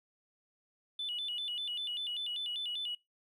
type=tone with vibrato; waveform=triangle; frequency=3203 Hz; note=G7; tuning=37 cents sharp; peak=-32 dBFS; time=0.99-2.95 s; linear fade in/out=5 ms; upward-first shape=square; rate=5.1 Hz; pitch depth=160 cents each way; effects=noise-tail reverb RT60 0.2 s tail -25 dB re dry + tanh soft clip ceiling -32 dBFS